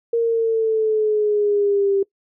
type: exponential sweep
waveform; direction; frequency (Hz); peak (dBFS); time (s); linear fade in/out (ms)
sine; down; 466.2 to 392; -15; 0.13-2.03; 5
effects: noise-tail reverb RT60 0.1 s tail -22 dB re dry